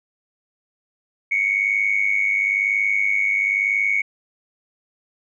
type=tone with amplitude modulation; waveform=sine; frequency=2217 Hz; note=C#7; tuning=in tune; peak=-13 dBFS; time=1.31-4.02 s; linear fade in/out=10 ms; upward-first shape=sine; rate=101 Hz; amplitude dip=75%; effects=tanh soft clip ceiling -9 dBFS